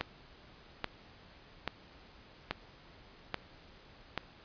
click train, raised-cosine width 0.3 ms, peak -16 dBFS, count 6, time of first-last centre 0.01-4.177 s, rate 1.2 Hz, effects pink hiss -57 dBFS RMS until 4.44 s + resampled to 11025 Hz

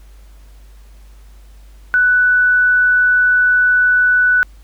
sine tone, 1487 Hz, F#6, 8 cents sharp, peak -9 dBFS, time 1.94-4.43 s, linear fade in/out 0 ms, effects added 50 Hz sine -38 dBFS peak until 4.63 s + pink hiss -53 dBFS RMS until 4.63 s

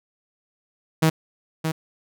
sawtooth tone with echo, 159.4 Hz, D#3, 42 cents sharp, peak -11 dBFS, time 1.02-1.1 s, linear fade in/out 10 ms, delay 620 ms, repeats 1, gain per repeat -7 dB, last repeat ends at 1.72 s, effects none

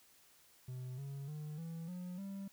triangle tone with pitch steps, 127.2 / 138.71 / 151.27 / 164.96 / 179.89 / 196.17 Hz, C3 / C#3 / D#3 / E3 / F#3 / G3, -48 / +1 / -48 / +2 / -48 / +2 cents, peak -40 dBFS, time 0.68-2.48 s, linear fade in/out 5 ms, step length 300 ms, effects white hiss -66 dBFS RMS until 2.52 s

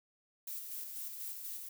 violet noise with tremolo, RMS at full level -42 dBFS, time 0.47-1.69 s, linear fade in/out 5 ms, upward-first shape square, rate 4.1 Hz, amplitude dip 35%, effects none

